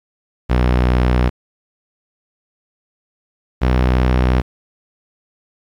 sawtooth tone pair in turn, 61.74 / 62.78 Hz, B1 / B1, 0 / +29 cents, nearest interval unison, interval 29 cents, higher second, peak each -8 dBFS, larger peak neither, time 0.49-1.3 / 3.61-4.42 s, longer neither, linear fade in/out 20 ms, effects low-pass 3000 Hz 12 dB/octave + 8-bit

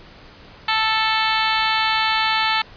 harmonic tone, 440 Hz, A4, in tune, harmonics 2 / 3 / 4 / 5 / 6 / 7 / 8 / 9 / 10, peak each -22 / -24 / -25 / -26 / -27 / -27 / -28 / -29 / -29 dBFS, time 0.68-2.62 s, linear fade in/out 5 ms, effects pink hiss -44 dBFS RMS until 2.76 s + resampled to 11025 Hz

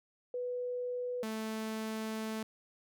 sine / sawtooth tone pair in turn, 493.9 / 219.6 Hz, B4 / A3, 0 / -3 cents, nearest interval octave + major second, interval 1403 cents, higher first, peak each -34 / -32 dBFS, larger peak second, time 0.34-1.23 / 1.23-2.43 s, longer second, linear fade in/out 2 ms, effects none

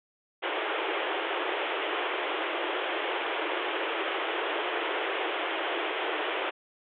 pink band-pass noise, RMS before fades -31 dBFS, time 0.42-6.51 s, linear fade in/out 20 ms, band 320 to 3400 Hz, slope 96 dB/octave, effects none

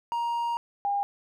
triangle / sine tone pair in turn, 940 / 806.5 Hz, A#5 / G5, +14 / +49 cents, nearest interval minor third, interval 265 cents, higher first, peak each -24 dBFS, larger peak neither, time 0.12-0.57 / 0.85-1.03 s, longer first, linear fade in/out 0 ms, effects none

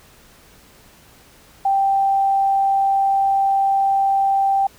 sine tone, 784 Hz, G5, in tune, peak -14 dBFS, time 1.65-4.67 s, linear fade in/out 5 ms, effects pink hiss -49 dBFS RMS until 4.78 s

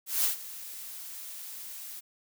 blue noise with ADSR envelope, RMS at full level -25 dBFS, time 0.06-2.01 s, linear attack 180 ms, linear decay 120 ms, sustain -17 dB, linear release 24 ms, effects none

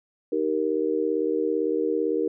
sine chord, Eb major, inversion none, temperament just, 311.1 / 388.9 / 466.7 Hz, Eb4 / G4 / Bb4, 0 / -14 / +2 cents, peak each -27 / -27 / -25 dBFS, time 0.32-2.28 s, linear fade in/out 5 ms, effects none

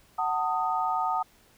sine chord, D# diminished, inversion first, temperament just, 746.7 / 896 / 1244.5 Hz, F#5 / A5 / D#6, +16 / +31 / 0 cents, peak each -29 dBFS, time 0.18-1.23 s, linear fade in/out 10 ms, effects pink hiss -60 dBFS RMS until 1.57 s

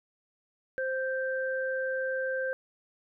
sine tone pair together, 523.3 / 1568.1 Hz, C5 / G6, 0 / 0 cents, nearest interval octave + perfect fifth, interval 1900 cents, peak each -30 / -33 dBFS, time 0.78-2.53 s, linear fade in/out 0 ms, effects none

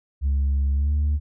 sine tone with pitch glide, 69.3 to 73.85 Hz, C#2 to D2, 0 to +10 cents, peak -16 dBFS, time 0.21-1.2 s, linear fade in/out 50 ms, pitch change +110 cents, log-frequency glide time 0.74-0.93 s, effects tanh soft clip ceiling -17 dBFS

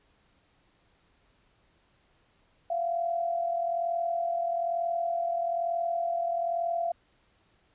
sine tone pair together, 682 / 723.1 Hz, F5 / F#5, -41 / -40 cents, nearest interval minor second, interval 101 cents, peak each -27 / -35 dBFS, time 2.7-6.92 s, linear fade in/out 5 ms, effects pink hiss -67 dBFS RMS until 7.74 s + resampled to 8000 Hz

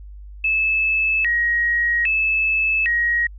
sine tone with vibrato, 2222 Hz, C#7, 4 cents sharp, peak -16 dBFS, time 0.44-3.27 s, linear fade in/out 5 ms, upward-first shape square, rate 0.62 Hz, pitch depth 280 cents each way, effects added 50 Hz sine -35 dBFS peak until 3.38 s

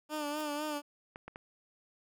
15% pulse tone with vibrato, 298.4 Hz, D4, 28 cents sharp, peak -28 dBFS, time 0.09-0.82 s, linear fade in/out 50 ms, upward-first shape sine, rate 4 Hz, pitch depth 50 cents each way
white noise with exponential growth, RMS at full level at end -46 dBFS, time 0.3-0.41 s, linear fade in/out 1 ms, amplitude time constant 23 ms
clicks, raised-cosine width 0.5 ms, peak -29 dBFS, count 3, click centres 1.159 / 1.28 / 1.359 s
effects none

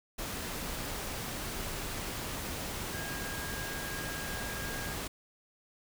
sine tone in noise, 1627 Hz, G#6, 36 cents flat, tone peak -42 dBFS, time 2.92-4.94 s, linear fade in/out 10 ms, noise pink, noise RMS -38 dBFS, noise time 0.18-5.08 s, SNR -7 dB, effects none

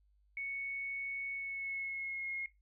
sine tone with pitch glide, 2217 to 2155 Hz, C#7 to C#7, 0 to -49 cents, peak -37 dBFS, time 0.37-2.46 s, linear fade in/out 2 ms, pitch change -49 cents, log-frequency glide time 1.32-2.29 s, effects noise-tail reverb RT60 0.2 s tail -17 dB re dry + added 50 Hz sine -67 dBFS peak until 2.61 s

